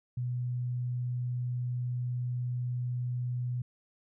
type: tone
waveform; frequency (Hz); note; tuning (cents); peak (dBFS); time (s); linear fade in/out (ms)
sine; 123.47; B2; 0; -30; 0.17-3.62; 5
effects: none